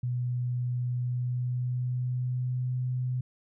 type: tone with pitch glide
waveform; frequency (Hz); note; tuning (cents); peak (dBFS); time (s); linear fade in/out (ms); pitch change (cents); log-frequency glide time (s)
sine; 123.47 to 126.36; B2 to B2; 0 to +40; -27; 0.03-3.21; 5; +40; 0.97-2.78
effects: none